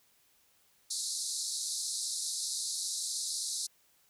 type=band-pass noise; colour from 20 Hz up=pink; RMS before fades=-36 dBFS; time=0.9-3.67 s; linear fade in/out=10 ms; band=3900 to 11000 Hz; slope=96 dB/octave; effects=white hiss -68 dBFS RMS until 4.09 s